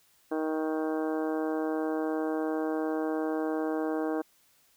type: harmonic tone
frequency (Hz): 157.1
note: D#3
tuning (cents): +17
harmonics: 2 / 3 / 4 / 5 / 6 / 7 / 8 / 9 / 10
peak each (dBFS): -30 / -33 / -37 / -39 / -46 / -44 / -50 / -49 / -46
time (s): 0.31-4.22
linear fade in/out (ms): 10
effects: white hiss -65 dBFS RMS until 4.76 s